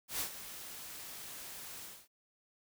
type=noise with ADSR envelope; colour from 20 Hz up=white; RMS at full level=-35 dBFS; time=0.08-2.08 s; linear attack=120 ms; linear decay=91 ms; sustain=-12 dB; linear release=250 ms; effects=none